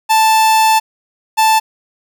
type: tone pair in turn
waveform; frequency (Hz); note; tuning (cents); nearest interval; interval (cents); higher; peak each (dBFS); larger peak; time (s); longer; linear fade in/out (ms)
45% pulse; 880 / 880; A5 / A5; 0 / 0; unison; 0; neither; -8; neither; 0.09-0.8 / 1.37-1.6; first; 20
effects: none